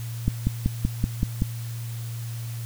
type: click train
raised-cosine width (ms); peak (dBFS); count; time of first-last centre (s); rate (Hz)
5; -8; 7; 0.28-1.421; 5.26
effects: added 116 Hz sine -30 dBFS peak until 2.65 s + white hiss -44 dBFS RMS until 2.65 s